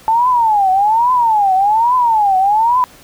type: tone with vibrato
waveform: sine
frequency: 871 Hz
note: A5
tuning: 18 cents flat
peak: -9 dBFS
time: 0.08-2.84 s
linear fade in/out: 0 ms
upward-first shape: triangle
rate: 1.2 Hz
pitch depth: 280 cents each way
effects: pink hiss -42 dBFS RMS until 3.03 s